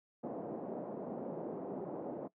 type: band-pass noise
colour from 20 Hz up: white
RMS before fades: -42 dBFS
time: 0.23-2.28 s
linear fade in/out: 10 ms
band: 170 to 630 Hz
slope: 24 dB/octave
effects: noise-tail reverb RT60 0.1 s tail -19 dB re dry